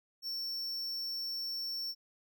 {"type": "tone", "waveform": "square", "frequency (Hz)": 5440, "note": "F8", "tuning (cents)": -46, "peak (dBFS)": -36, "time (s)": [0.22, 1.95], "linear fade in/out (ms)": 50, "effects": []}